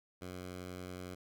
10% pulse tone, 90.9 Hz, F#2, 30 cents flat, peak -35 dBFS, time 0.21-1.15 s, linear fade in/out 10 ms, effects none

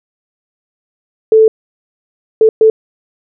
sine tone bursts at uneven times, 440 Hz, A4, in tune, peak -3 dBFS, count 3, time 1.32-1.48 / 2.41-2.49 / 2.61-2.7 s, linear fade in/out 2 ms, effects none

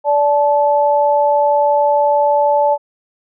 sine tone pair together, 581 / 869.3 Hz, D5 / A5, -19 / -21 cents, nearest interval perfect fifth, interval 698 cents, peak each -13 dBFS, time 0.04-2.78 s, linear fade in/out 50 ms, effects none

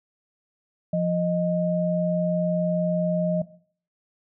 sine tone pair together, 174.26 / 621 Hz, F3 / D#5, -4 / -3 cents, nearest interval octave + minor seventh, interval 2201 cents, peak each -23 / -24 dBFS, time 0.93-3.42 s, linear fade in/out 5 ms, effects noise-tail reverb RT60 0.5 s tail -17 dB re dry

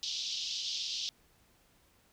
pink band-pass noise, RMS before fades -37 dBFS, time 0.03-1.09 s, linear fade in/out 0 ms, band 3100 to 5800 Hz, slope 48 dB/octave, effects pink hiss -67 dBFS RMS until 2.12 s

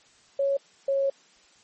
sine tone pair in turn, 554 / 548.6 Hz, C#5 / C#5, -1 / -18 cents, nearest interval unison, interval 17 cents, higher first, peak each -21 dBFS, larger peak neither, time 0.39-0.57 / 0.88-1.1 s, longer second, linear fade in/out 5 ms, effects white hiss -58 dBFS RMS until 1.63 s + MP3 32 kbps

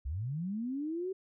sine linear sweep, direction up, 58.5 to 387.1 Hz, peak -33 dBFS, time 0.05-1.13 s, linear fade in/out 10 ms, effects none

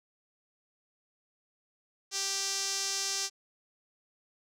sawtooth tone with band-pass filter, 392 Hz, G4, in tune, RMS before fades -33 dBFS, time 2.11-3.3 s, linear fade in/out 50 ms, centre 5800 Hz, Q 3, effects none

